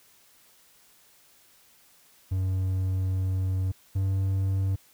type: tone pair in turn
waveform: triangle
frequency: 93.8 / 96.16 Hz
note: F#2 / G2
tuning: +24 / -33 cents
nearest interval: unison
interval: 43 cents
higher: second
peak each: -22 / -21 dBFS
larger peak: second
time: 2.31-3.72 / 3.95-4.76 s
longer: first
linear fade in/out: 10 ms
effects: white hiss -59 dBFS RMS until 4.93 s